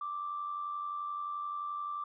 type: tone with amplitude modulation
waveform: sine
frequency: 1174.7 Hz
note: D6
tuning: in tune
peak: -32 dBFS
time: 0.01-2.04 s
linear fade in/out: 5 ms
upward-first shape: sine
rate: 91.5 Hz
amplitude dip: 50%
effects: tanh soft clip ceiling -28 dBFS